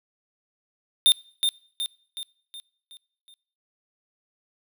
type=tone with echo; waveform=square; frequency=3624 Hz; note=A#7; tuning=50 cents flat; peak=-14 dBFS; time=1.06-1.12 s; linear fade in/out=0 ms; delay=370 ms; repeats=6; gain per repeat=-6 dB; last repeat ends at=3.34 s; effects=noise-tail reverb RT60 0.6 s tail -24 dB re dry